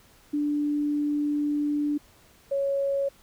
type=tone pair in turn; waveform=sine; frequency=293.7 / 554.4 Hz; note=D4 / C#5; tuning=0 / 0 cents; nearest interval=major seventh; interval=1100 cents; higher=second; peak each=-23 dBFS; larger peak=neither; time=0.33-1.98 / 2.51-3.09 s; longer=first; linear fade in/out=10 ms; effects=pink hiss -57 dBFS RMS until 3.22 s